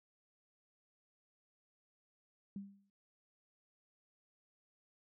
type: tone with exponential decay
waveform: sine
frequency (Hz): 198.5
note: G3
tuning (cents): +22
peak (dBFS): -39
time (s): 2.56-2.9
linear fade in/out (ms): 2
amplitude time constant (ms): 73
effects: none